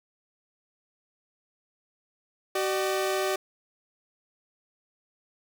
sawtooth tone pair together, 380.1 / 602.2 Hz, F#4 / D5, +47 / +43 cents, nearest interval minor sixth, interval 796 cents, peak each -23 / -26 dBFS, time 2.55-3.36 s, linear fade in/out 5 ms, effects 9-bit

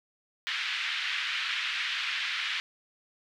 white band-pass noise, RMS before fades -32 dBFS, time 0.47-2.6 s, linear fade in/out 0 ms, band 1500 to 3400 Hz, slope 24 dB/octave, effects none

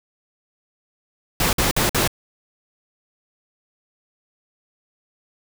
pink noise bursts, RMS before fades -19 dBFS, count 4, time 1.4-2.076 s, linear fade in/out 2 ms, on 130 ms, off 52 ms, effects none

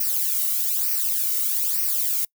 violet noise with flanger, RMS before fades -23 dBFS, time 0-2.25 s, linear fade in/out 5 ms, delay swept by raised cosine 0.27 to 1.21 ms, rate 1.1 Hz, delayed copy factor -0.8, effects noise-tail reverb RT60 0.1 s tail -26 dB re dry

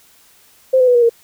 sine tone with pitch steps, 521 / 506.5 / 492.3 / 478.6 / 465.2 Hz, C5 / B4 / B4 / A#4 / A#4, -7 / +44 / -6 / +46 / -4 cents, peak -8 dBFS, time 0.73-1.095 s, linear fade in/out 10 ms, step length 73 ms, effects white hiss -50 dBFS RMS until 1.23 s

